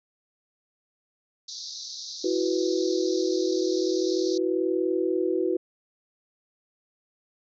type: band-pass noise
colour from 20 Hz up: pink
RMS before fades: -38 dBFS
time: 1.48-4.38 s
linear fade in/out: 5 ms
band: 3800 to 6200 Hz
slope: 96 dB/octave
type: chord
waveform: sine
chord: E suspended second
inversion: none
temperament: equal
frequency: 329.6 / 370 / 493.9 Hz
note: E4 / F#4 / B4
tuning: 0 / 0 / 0 cents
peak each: -27 / -25 / -30 dBFS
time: 2.24-5.57 s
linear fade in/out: 5 ms
effects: none